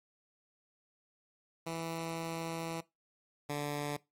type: tone pair in turn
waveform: 10% pulse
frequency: 164.81 / 146.07 Hz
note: E3 / D3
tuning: 0 / -9 cents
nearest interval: major second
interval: 209 cents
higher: first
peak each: -28 / -26 dBFS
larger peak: second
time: 1.66-2.81 / 3.49-3.97 s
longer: first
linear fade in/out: 10 ms
effects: noise-tail reverb RT60 0.2 s tail -20 dB re dry + MP3 64 kbps